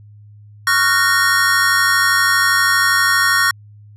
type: chord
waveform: square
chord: Gb major seventh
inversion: second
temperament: just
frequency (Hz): 1110 / 1387.5 / 1480 / 1850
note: Db6 / F6 / Gb6 / Bb6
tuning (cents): +2 / -12 / 0 / -14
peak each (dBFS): -20 / -20 / -20 / -16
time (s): 0.67-3.51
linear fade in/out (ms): 2
effects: added 104 Hz sine -39 dBFS peak until 3.96 s + resampled to 32000 Hz